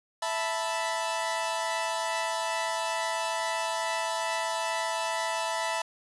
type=chord; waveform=sawtooth; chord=E suspended fourth; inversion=none; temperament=equal; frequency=659.3 / 880 / 987.8 Hz; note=E5 / A5 / B5; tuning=0 / 0 / 0 cents; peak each=-29 dBFS; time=0.22-5.82 s; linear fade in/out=5 ms; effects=resampled to 24000 Hz + 8-bit